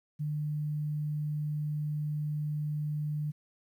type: tone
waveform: sine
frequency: 150 Hz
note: D3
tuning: 37 cents sharp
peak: -30 dBFS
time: 0.19-3.32 s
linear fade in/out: 20 ms
effects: 11-bit